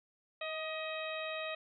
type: harmonic tone with a mistuned harmonic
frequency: 633 Hz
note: D#5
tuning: 30 cents sharp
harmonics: 1 / 2 / 3 / 4 / 5 / 6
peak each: -40 / -45 / -46 / -43 / -50 / -47 dBFS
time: 0.41-1.55 s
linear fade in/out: 5 ms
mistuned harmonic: 2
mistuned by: -29 cents
effects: none